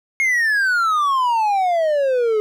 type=exponential sweep; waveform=triangle; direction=down; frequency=2173 to 420 Hz; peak=-13 dBFS; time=0.2-2.4 s; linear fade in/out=0 ms; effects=none